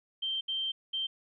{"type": "tone bursts at uneven times", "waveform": "sine", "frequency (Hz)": 3139, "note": "G7", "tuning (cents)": 2, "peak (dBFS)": -30, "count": 3, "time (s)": [[0.22, 0.41], [0.48, 0.72], [0.93, 1.07]], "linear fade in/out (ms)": 10, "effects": []}